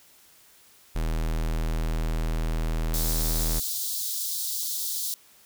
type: tone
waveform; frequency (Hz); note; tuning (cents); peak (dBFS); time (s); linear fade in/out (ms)
square; 40.07; E1; -48; -25; 0.95-3.6; 10
type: high-pass noise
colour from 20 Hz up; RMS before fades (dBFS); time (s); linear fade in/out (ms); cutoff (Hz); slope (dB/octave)
white; -30; 2.94-5.14; 0; 3600; 48
effects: white hiss -56 dBFS RMS until 5.45 s